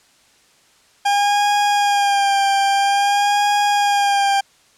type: tone with vibrato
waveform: 40% pulse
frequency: 806 Hz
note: G5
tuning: 48 cents sharp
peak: -13 dBFS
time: 1.05-4.41 s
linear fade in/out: 10 ms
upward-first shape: sine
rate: 0.5 Hz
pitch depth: 33 cents each way
effects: white hiss -54 dBFS RMS until 4.77 s + low-pass 8000 Hz 12 dB/octave